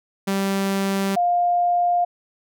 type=tone pair in turn; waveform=sawtooth / sine; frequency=195.5 / 704 Hz; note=G3 / F5; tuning=-4 / +14 cents; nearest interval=octave + minor seventh; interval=2218 cents; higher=second; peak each=-16 dBFS; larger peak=neither; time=0.27-1.16 / 1.16-2.05 s; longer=neither; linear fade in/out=10 ms; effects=none